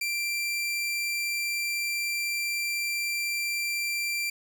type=tone; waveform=sawtooth; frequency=2358 Hz; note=D7; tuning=6 cents sharp; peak=-24 dBFS; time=0.01-4.3 s; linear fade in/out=5 ms; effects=none